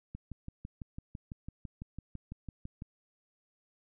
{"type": "click train", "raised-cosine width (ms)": 5, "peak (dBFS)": -29, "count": 17, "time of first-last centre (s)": [0.15, 2.821], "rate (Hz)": 5.99, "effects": []}